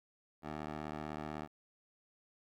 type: tone with band-pass filter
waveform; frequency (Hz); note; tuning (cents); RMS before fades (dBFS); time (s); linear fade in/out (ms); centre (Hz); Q
15% pulse; 76; D#2; -40; -43; 0.42-1.48; 50; 740; 0.65
effects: 12-bit

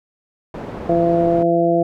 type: low-pass noise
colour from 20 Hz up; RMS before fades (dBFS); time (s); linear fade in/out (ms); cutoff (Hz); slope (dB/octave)
white; -30; 0.54-1.43; 2; 590; 12
type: harmonic tone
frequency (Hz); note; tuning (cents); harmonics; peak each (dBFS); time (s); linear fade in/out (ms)
169.6; E3; +50; 1 / 2 / 3 / 4; -22 / -17 / -20 / -17; 0.89-1.83; 5
effects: none

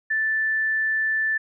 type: tone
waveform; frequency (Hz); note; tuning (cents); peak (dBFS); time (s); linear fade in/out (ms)
sine; 1760; A6; 0; -20; 0.1-1.38; 10
effects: none

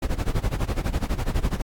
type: noise with tremolo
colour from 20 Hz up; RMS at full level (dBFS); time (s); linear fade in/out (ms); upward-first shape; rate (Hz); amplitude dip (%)
brown; -20; 0.02-1.62; 5; sine; 12; 90
effects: AAC 64 kbps

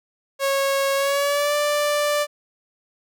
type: tone with pitch glide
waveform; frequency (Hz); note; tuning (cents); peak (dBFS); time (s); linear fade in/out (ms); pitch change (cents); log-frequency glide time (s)
sawtooth; 549 to 588.4; C#5 to D5; -17 to +3; -15; 0.39-2.27; 50; +120; 0.95-1.55
effects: none

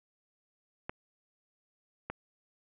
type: clicks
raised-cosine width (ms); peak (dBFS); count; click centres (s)
0.5; -21; 2; 0.895 / 2.1
effects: resampled to 8000 Hz + 8-bit

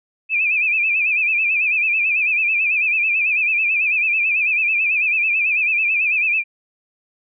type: tone with vibrato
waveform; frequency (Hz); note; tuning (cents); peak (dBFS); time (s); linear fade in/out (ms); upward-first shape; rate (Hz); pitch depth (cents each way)
sine; 2497; D#7; +6; -15; 0.29-6.44; 50; sine; 9.1; 100
effects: none

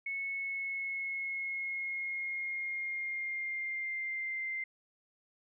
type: tone with pitch glide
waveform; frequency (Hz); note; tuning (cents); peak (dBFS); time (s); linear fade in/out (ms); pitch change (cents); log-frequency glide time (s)
sine; 2200 to 2087; C#7 to C7; -14 to -5; -34; 0.06-4.64; 5; -91; 0.31-4.42
effects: none

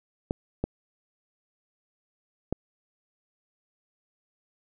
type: clicks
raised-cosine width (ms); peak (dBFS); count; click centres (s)
2; -13; 3; 0.309 / 0.64 / 2.526
effects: none

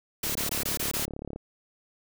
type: noise bursts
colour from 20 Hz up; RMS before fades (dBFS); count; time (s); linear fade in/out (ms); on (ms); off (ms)
white; -30; 6; 0.23-1.055; 5; 120; 21
type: click train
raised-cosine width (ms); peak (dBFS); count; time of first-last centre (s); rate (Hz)
2; -23; 41; 0.24-1.36; 35.7
effects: none

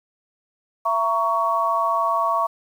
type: chord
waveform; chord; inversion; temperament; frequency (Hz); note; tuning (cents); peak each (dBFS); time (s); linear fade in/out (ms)
sine; A# diminished; second; just; 671.3 / 932.3 / 1118.8; E5 / A#5 / C#6; +31 / 0 / +16; -24 / -25 / -20; 0.85-2.47; 10
effects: 8-bit

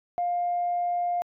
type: tone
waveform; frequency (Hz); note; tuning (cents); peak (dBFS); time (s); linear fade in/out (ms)
sine; 704; F5; +14; -23; 0.18-1.22; 0
effects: tanh soft clip ceiling -19 dBFS

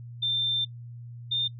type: tone pair in turn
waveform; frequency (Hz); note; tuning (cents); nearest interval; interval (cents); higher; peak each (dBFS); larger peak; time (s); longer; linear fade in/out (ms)
sine; 3579 / 3618; A7 / A7; +29 / +48; unison; 19; second; -24 / -24; neither; 0.22-0.65 / 1.31-1.48; first; 10
effects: noise-tail reverb RT60 0.1 s tail -22 dB re dry + added 119 Hz sine -39 dBFS peak until 1.59 s

